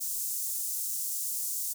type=high-pass noise; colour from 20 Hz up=pink; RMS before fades=-33 dBFS; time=0-1.74 s; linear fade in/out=20 ms; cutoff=7000 Hz; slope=24 dB/octave; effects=none